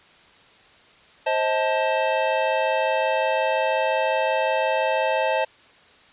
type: chord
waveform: square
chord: A diminished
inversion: first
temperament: just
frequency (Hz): 528 / 633.6 / 880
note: C5 / Eb5 / A5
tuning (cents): +16 / +31 / 0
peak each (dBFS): -25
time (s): 1.26-5.45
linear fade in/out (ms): 10
effects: white hiss -52 dBFS RMS until 6.12 s + resampled to 8000 Hz